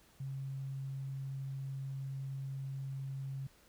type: tone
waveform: sine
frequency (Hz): 135.4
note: C#3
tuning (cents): -40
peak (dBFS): -38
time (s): 0.2-3.47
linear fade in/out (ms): 5
effects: pink hiss -65 dBFS RMS until 3.68 s